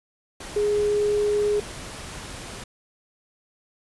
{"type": "tone in noise", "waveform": "sine", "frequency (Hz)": 415.2, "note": "G#4", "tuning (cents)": 0, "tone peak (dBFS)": -19, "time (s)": [0.56, 1.6], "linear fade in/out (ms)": 5, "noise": "pink", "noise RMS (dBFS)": -37, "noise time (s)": [0.4, 2.64], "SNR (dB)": 15, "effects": ["resampled to 24000 Hz"]}